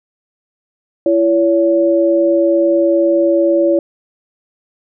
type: tone pair together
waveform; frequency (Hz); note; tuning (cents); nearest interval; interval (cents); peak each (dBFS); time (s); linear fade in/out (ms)
sine; 336.4 / 565.8; E4 / C#5; +35 / +35; major sixth; 900; -12; 1.06-3.79; 2
effects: none